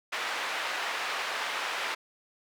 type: band-pass noise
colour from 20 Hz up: white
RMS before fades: -33 dBFS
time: 0.12-1.95 s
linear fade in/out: 10 ms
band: 670 to 2300 Hz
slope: 12 dB/octave
effects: none